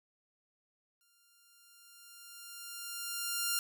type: tone with exponential growth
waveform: 5% pulse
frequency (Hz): 1396.9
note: F6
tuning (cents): 0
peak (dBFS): -18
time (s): 1.01-3.59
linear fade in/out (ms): 1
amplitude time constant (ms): 560
effects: none